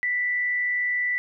sine tone with frequency modulation, 1975.5 Hz, B6, in tune, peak -22 dBFS, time 0.03-1.18 s, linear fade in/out 0 ms, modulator 121 Hz, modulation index 0.25, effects none

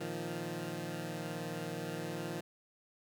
15% pulse chord, Bb suspended fourth, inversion none, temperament equal, 116.54 / 155.56 / 174.61 Hz, Bb2 / Eb3 / F3, 0 / 0 / 0 cents, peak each -40 / -35 / -35 dBFS, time 0-2.41 s, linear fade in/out 10 ms, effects none

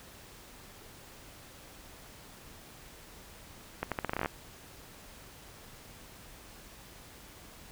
accelerating click train, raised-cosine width 0.5 ms, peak -16 dBFS, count 12, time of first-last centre 3.83-4.259 s, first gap 87 ms, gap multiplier 0.82, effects pink hiss -52 dBFS RMS until 7.71 s

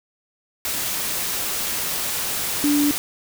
sine tone in noise, 290.9 Hz, D4, 16 cents flat, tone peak -16 dBFS, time 2.64-2.91 s, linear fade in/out 0 ms, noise white, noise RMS -25 dBFS, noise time 0.65-2.98 s, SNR +6 dB, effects none

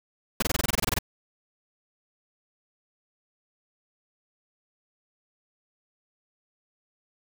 pink noise bursts, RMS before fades -24 dBFS, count 13, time 0.4-0.988 s, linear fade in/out 5 ms, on 24 ms, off 23 ms, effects none

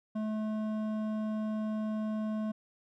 triangle tone with hard clipping, 215.8 Hz, A3, 33 cents flat, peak -33 dBFS, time 0.15-2.52 s, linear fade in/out 10 ms, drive 14 dB, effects none

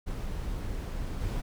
brown noise with level steps, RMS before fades -34 / -31 dBFS, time 0.06-1.42 s, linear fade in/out 20 ms, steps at 1.2 s, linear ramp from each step 20 ms, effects none

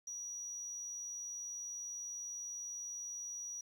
sine tone, 5800 Hz, F#8, 35 cents flat, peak -40 dBFS, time 0.07-3.61 s, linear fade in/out 5 ms, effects tanh soft clip ceiling -39 dBFS + 11-bit

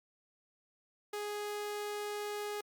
sawtooth tone, 415.3 Hz, G#4, in tune, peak -33 dBFS, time 1.13-2.61 s, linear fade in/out 5 ms, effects Opus 48 kbps

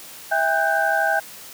sine tone cluster, 653 / 803 / 1501 / 1573 Hz, E5 / G5 / F#6 / G6, -17 / +41 / +24 / +6 cents, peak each -23 / -22 / -25 / -22 dBFS, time 0.31-1.2 s, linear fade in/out 10 ms, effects white hiss -40 dBFS RMS until 1.53 s + high-pass 100 Hz 12 dB/octave

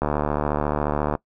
click train, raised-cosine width 1 ms, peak -8 dBFS, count 85, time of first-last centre 0.02-1.152 s, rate 74.2 Hz, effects noise-tail reverb RT60 0.1 s tail -22 dB re dry

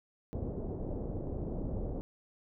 pink low-pass noise, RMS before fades -37 dBFS, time 0.33-2.01 s, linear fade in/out 0 ms, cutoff 580 Hz, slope 24 dB/octave, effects none

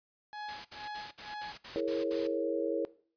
30% pulse tone with tremolo, 840 Hz, G#5, 19 cents sharp, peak -35 dBFS, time 0.33-1.52 s, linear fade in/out 0 ms, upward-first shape sine, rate 2.1 Hz, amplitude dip 100%
white noise bursts, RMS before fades -43 dBFS, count 8, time 0.48-2.274 s, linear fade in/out 10 ms, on 170 ms, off 62 ms
sine chord, A# half-diminished seventh, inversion second, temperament equal with one note detuned, 329.6 / 415.3 / 466.2 / 549.6 Hz, E4 / G#4 / A#4 / C#5, 0 / 0 / 0 / -15 cents, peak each -35 / -37 / -34 / -35 dBFS, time 1.76-2.85 s, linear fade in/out 0 ms
effects noise-tail reverb RT60 0.5 s tail -20 dB re dry + resampled to 11025 Hz

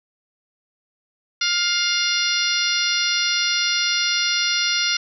harmonic tone, 704 Hz, F5, 14 cents sharp, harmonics 2 / 3 / 4 / 5 / 6 / 7 / 8, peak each -26 / -26 / -26 / -26 / -26 / -26 / -26 dBFS, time 1.41-4.97 s, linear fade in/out 5 ms, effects none

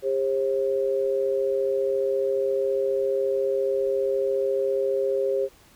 sine tone pair together, 401.5 / 536 Hz, G4 / C5, +41 / +42 cents, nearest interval perfect fourth, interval 501 cents, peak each -24 dBFS, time 0.02-5.49 s, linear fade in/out 50 ms, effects pink hiss -55 dBFS RMS until 5.75 s

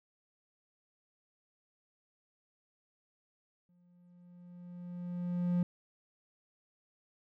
triangle tone with exponential growth, 176.5 Hz, F3, 19 cents sharp, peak -24 dBFS, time 3.69-5.63 s, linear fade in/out 2 ms, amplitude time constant 420 ms, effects none

